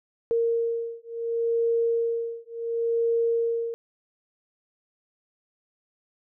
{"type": "beating tone pair", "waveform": "sine", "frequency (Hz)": [462.7, 463.4], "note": ["A#4", "A#4"], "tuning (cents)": [-13, -10], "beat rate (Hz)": 0.7, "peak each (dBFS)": -26, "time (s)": [0.31, 3.74], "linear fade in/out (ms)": 0, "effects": []}